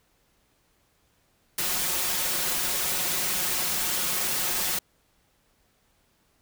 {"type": "noise with comb filter", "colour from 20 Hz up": "white", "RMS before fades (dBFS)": -27, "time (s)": [1.58, 4.79], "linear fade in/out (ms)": 5, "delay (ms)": 5.5, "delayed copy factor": 0.65, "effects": ["pink hiss -67 dBFS RMS until 6.41 s"]}